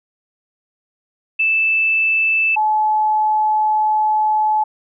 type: tone pair in turn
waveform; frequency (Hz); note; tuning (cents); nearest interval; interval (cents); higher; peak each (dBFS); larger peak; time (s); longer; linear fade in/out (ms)
sine; 2637 / 858.4; E7 / A5; 0 / -43; octave + perfect fifth; 1943; first; -13; neither; 1.39-2.56 / 2.56-4.64; second; 10
effects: none